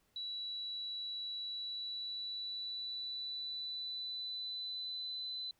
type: tone with pitch glide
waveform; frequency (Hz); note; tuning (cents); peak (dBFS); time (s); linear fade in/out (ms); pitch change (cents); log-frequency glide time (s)
sine; 3928 to 4017; B7 to B7; -10 to +29; -39; 0.16-5.51; 2; +39; 1.38-5.33
effects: pink hiss -75 dBFS RMS until 5.59 s